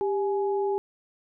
sine tone pair together, 396 / 839 Hz, G4 / G#5, +18 / +17 cents, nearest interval octave + minor second, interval 1299 cents, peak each -24 / -31 dBFS, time 0.01-0.78 s, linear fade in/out 0 ms, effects none

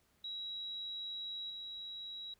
sine tone with level steps, 3872 Hz, B7, 35 cents flat, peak -40 / -43 dBFS, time 0.24-2.34 s, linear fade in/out 5 ms, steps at 1.5 s, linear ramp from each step 2 ms, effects pink hiss -73 dBFS RMS until 2.39 s

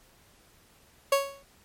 30% pulse tone with exponential decay, 554.4 Hz, C#5, in tune, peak -15 dBFS, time 1.12-1.43 s, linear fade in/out 5 ms, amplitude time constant 67 ms, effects pink hiss -60 dBFS RMS until 1.64 s + MP3 64 kbps

